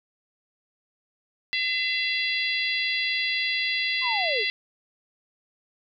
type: harmonic tone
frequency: 677 Hz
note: E5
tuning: 46 cents sharp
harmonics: 3 / 4 / 5 / 6 / 7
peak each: -27 / -29 / -31 / -33 / -34 dBFS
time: 1.53-4.5 s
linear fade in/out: 0 ms
type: linear sweep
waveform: sine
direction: down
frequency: 1074 to 369.1 Hz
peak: -27 dBFS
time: 4.01-4.45 s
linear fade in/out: 50 ms
effects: none